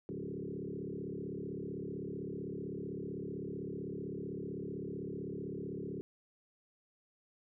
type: tone with frequency modulation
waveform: sine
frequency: 280.8 Hz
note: C#4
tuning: 22 cents sharp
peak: -38 dBFS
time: 0.09-6.01 s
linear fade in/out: 0 ms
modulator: 35.7 Hz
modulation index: 4.2
effects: none